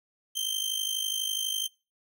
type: tone with amplitude modulation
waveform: sawtooth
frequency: 3136 Hz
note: G7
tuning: in tune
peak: -22 dBFS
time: 0.35-1.68 s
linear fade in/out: 20 ms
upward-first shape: sine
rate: 52.1 Hz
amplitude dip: 75%
effects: noise-tail reverb RT60 0.3 s tail -23 dB re dry